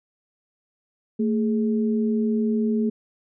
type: tone pair together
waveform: sine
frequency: 223.3 / 416.9 Hz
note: A3 / G#4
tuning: +26 / +7 cents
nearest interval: major seventh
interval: 1081 cents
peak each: -20 / -27 dBFS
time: 1.19-2.9 s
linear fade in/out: 10 ms
effects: none